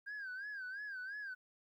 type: tone with vibrato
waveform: sine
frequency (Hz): 1591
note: G6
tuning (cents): +25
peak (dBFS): -40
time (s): 0.06-1.35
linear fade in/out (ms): 20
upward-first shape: sine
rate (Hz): 2.9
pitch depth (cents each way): 120
effects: tanh soft clip ceiling -40 dBFS + 13-bit